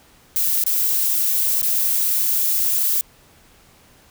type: noise with dropouts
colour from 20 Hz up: violet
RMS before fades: -19 dBFS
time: 0.36-3.01 s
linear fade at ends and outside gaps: 0 ms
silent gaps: 0.638-0.664 / 1.615-1.629 s
effects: pink hiss -52 dBFS RMS until 4.1 s